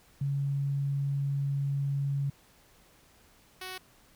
sine / 5% pulse tone pair in turn, 139.8 / 371.9 Hz, C#3 / F#4, +15 / +9 cents, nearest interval octave + perfect fourth, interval 1694 cents, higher second, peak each -27 dBFS, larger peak neither, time 0.21-2.3 / 3.61-3.78 s, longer first, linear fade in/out 5 ms, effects pink hiss -61 dBFS RMS until 4.15 s

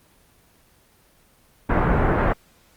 pink low-pass noise, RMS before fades -19 dBFS, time 1.69-2.33 s, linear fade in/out 10 ms, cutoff 1700 Hz, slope 24 dB/octave, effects pink hiss -57 dBFS RMS until 2.76 s + Opus 24 kbps

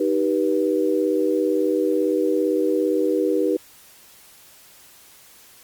sine chord, Eb augmented, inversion none, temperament just, 311.1 / 388.9 / 486.1 Hz, Eb4 / G4 / B4, 0 / -14 / -28 cents, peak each -22 dBFS, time 0-3.57 s, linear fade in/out 5 ms, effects white hiss -49 dBFS RMS until 5.63 s + Opus 32 kbps

